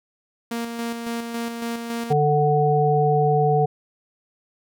sawtooth tone with tremolo, 233.1 Hz, A#3, in tune, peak -21 dBFS, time 0.51-2.13 s, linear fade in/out 5 ms, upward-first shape square, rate 3.6 Hz, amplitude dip 40%
harmonic tone, 148.2 Hz, D3, 16 cents sharp, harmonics 1 / 3 / 5, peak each -20 / -20 / -20 dBFS, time 2.1-3.66 s, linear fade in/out 10 ms
effects none

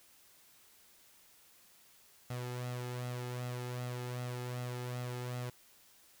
sawtooth tone with flanger, 123.7 Hz, B2, 3 cents sharp, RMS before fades -40 dBFS, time 2.3-5.5 s, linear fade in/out 5 ms, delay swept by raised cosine 1.5 to 2.38 ms, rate 2.6 Hz, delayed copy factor +0.55, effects white hiss -63 dBFS RMS until 6.2 s

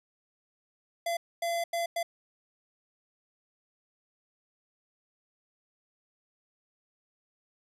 square tone bursts at uneven times, 681 Hz, F5, 44 cents flat, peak -29 dBFS, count 4, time 1.06-1.17 / 1.42-1.64 / 1.73-1.86 / 1.96-2.03 s, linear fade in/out 5 ms, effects resampled to 32000 Hz

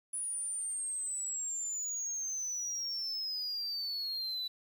sine exponential sweep, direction down, 9880 to 3951 Hz, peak -32 dBFS, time 0.13-4.48 s, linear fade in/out 10 ms, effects tanh soft clip ceiling -33 dBFS + 10-bit

